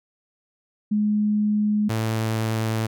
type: tone pair in turn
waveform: sine / sawtooth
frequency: 210 / 111.24 Hz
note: G#3 / A2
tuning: +19 / +19 cents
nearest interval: major seventh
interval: 1100 cents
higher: first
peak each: -18 dBFS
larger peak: neither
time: 0.91-1.89 / 1.89-2.87 s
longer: neither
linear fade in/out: 10 ms
effects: none